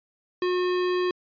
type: tone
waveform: square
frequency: 361.6 Hz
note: F#4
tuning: 40 cents flat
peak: -23 dBFS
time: 0.42-1.11 s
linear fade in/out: 2 ms
effects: resampled to 11025 Hz